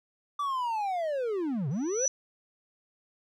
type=linear two-way sweep; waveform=triangle; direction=down then up; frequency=1174.7 to 123.47 to 556 Hz; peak=-26 dBFS; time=0.39-2.06 s; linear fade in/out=5 ms; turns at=1.69 s
type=tone with exponential growth; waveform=sine; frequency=5920 Hz; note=F#8; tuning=in tune; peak=-22 dBFS; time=1.71-2.08 s; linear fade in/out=2 ms; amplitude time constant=79 ms
effects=none